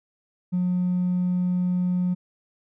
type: tone with hard clipping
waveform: sine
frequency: 180 Hz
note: F#3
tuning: 47 cents flat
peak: -21 dBFS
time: 0.52-2.15 s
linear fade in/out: 20 ms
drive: 1 dB
effects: none